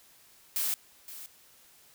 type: noise with echo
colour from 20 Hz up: blue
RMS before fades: -30 dBFS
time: 0.56-0.74 s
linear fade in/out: 0 ms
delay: 520 ms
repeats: 1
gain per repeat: -14 dB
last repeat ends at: 1.26 s
effects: white hiss -59 dBFS RMS until 1.94 s